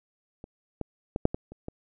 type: clicks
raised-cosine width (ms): 2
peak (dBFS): -28 / -18 / -15 / -6 / -17 / -30 / -22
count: 7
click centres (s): 0.441 / 0.813 / 1.161 / 1.254 / 1.345 / 1.52 / 1.684
effects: none